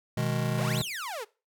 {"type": "chord", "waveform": "square", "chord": "G# minor", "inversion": "first", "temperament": "just", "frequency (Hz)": [124.59, 155.74, 207.7], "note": ["B2", "D#3", "G#3"], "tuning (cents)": [16, 2, 0], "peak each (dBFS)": [-30, -32, -34], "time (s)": [0.17, 0.82], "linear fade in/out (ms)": 5}
{"type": "exponential two-way sweep", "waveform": "sawtooth", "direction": "up then down", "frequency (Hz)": [396.2, 4300, 396.2], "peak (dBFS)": -30, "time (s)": [0.57, 1.25], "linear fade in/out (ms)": 20, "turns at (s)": 0.79}
{"effects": ["noise-tail reverb RT60 0.3 s tail -21 dB re dry"]}